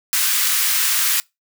white high-pass noise, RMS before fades -18 dBFS, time 0.13-1.2 s, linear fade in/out 0 ms, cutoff 1200 Hz, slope 24 dB/octave, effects noise-tail reverb RT60 0.2 s tail -24 dB re dry

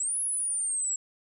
sine linear two-way sweep, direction up then down, 7580 to 10610 to 7580 Hz, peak -24 dBFS, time 0-0.96 s, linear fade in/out 5 ms, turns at 0.2 s, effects tanh soft clip ceiling -26 dBFS

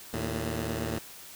10% pulse tone pair together, 78 / 112.65 Hz, D#2 / A2, +5 / +41 cents, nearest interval tritone, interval 636 cents, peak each -25 dBFS, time 0.13-0.99 s, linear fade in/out 10 ms, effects white hiss -47 dBFS RMS until 1.35 s

